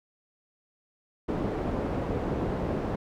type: low-pass noise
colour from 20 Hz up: white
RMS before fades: -30 dBFS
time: 1.28-2.96 s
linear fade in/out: 10 ms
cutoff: 450 Hz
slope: 12 dB/octave
effects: none